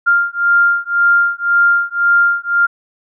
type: beating tone pair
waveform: sine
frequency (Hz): 1396.9 / 1398.8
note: F6 / F6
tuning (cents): 0 / +2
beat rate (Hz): 1.9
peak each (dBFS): -13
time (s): 0.06-2.67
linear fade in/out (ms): 20
effects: none